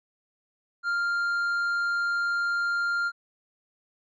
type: tone with tanh clipping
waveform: sine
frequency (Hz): 1396.9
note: F6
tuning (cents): 0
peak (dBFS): -25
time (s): 0.83-3.12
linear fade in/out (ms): 50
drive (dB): 5
effects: none